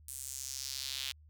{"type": "tone with high-pass filter sweep", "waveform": "sawtooth", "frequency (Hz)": 134.2, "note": "C3", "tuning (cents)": 44, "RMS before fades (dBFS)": -41, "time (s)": [0.08, 1.12], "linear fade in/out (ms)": 2, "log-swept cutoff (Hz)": [9300, 3200], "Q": 2.3, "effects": ["added 76 Hz sine -56 dBFS peak until 1.29 s"]}